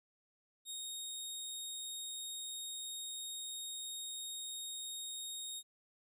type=tone; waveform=20% pulse; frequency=3729 Hz; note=A#7; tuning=in tune; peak=-36 dBFS; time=0.65-5.63 s; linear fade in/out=50 ms; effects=13-bit